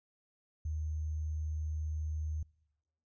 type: tone with sample-and-hold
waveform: sine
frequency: 77.3 Hz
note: D#2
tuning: 11 cents flat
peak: -33 dBFS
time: 0.65-2.43 s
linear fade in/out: 5 ms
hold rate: 6300 Hz
effects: noise-tail reverb RT60 1.0 s tail -26 dB re dry + resampled to 16000 Hz